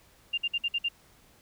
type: tone bursts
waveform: sine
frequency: 2794 Hz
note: F7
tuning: in tune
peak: -25 dBFS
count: 6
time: 0.33-0.888 s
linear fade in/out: 10 ms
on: 48 ms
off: 54 ms
effects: pink hiss -60 dBFS RMS until 1.41 s